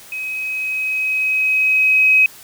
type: tone with level ramp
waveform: sine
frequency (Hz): 2537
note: D#7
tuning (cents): +33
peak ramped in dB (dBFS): -23 to -8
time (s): 0.12-2.26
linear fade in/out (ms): 2
effects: white hiss -41 dBFS RMS until 2.43 s